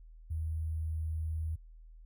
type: tone with sample-and-hold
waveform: sine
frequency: 79.7 Hz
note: D#2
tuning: 42 cents sharp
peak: -32 dBFS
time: 0.3-1.56 s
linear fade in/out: 10 ms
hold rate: 11025 Hz
effects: added 40 Hz sine -50 dBFS peak until 2.05 s